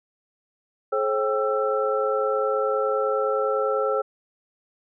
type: tone cluster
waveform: sine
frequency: 427.2 / 537 / 788 / 1333 Hz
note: G#4 / C5 / G5 / E6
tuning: +49 / +45 / +9 / +19 cents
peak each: -25 / -24 / -32 / -27 dBFS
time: 0.92-4.02 s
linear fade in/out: 10 ms
effects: none